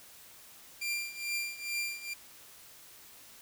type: tone with tremolo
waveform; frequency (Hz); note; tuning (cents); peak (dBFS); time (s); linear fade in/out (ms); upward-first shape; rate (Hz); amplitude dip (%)
sawtooth; 2379; D7; +22; -27; 0.81-2.14; 10; triangle; 2.3; 85
effects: white hiss -54 dBFS RMS until 3.41 s